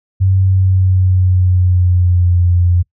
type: tone with pitch glide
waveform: sine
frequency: 95 to 88.13 Hz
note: F#2 to F2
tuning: +46 to +16 cents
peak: -8 dBFS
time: 0.2-2.83 s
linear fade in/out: 20 ms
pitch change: -130 cents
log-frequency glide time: 0.42-2.39 s
effects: noise-tail reverb RT60 0.1 s tail -23 dB re dry